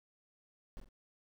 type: noise with echo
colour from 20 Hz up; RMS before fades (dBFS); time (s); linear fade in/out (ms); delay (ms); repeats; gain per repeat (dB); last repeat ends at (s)
brown; -44; 0.77-0.8; 0; 44; 2; -9; 0.888
effects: none